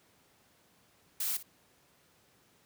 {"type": "noise with echo", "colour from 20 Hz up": "blue", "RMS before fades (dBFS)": -33, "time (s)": [1.2, 1.37], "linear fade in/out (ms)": 5, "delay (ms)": 59, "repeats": 1, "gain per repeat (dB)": -15, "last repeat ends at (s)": 1.429, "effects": ["pink hiss -66 dBFS RMS until 2.65 s", "high-pass 100 Hz 12 dB/octave"]}